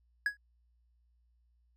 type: tone with exponential decay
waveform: triangle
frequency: 1668 Hz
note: G#6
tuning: 7 cents sharp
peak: -22 dBFS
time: 0.26-0.37 s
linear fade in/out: 2 ms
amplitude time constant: 23 ms
effects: added 59 Hz sine -67 dBFS peak until 1.76 s